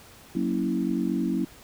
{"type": "chord", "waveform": "sine", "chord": "F# dominant seventh", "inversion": "none", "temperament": "equal with one note detuned", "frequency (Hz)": [185, 233.1, 277.2, 326.8], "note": ["F#3", "A#3", "C#4", "E4"], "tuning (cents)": [0, 0, 0, -15], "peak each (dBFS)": -29, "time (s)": [0.35, 1.45], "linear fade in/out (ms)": 5, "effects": ["pink hiss -50 dBFS RMS until 1.63 s"]}